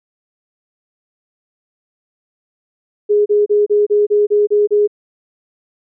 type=tone bursts; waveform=sine; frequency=415.3 Hz; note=G#4; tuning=in tune; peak=-9 dBFS; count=9; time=3.09-4.876 s; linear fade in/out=20 ms; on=170 ms; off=32 ms; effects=none